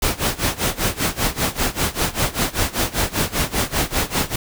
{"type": "noise with tremolo", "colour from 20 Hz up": "pink", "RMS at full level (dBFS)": -18, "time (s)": [0.02, 4.36], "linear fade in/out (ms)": 5, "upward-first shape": "sine", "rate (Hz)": 5.1, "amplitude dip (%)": 90, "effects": []}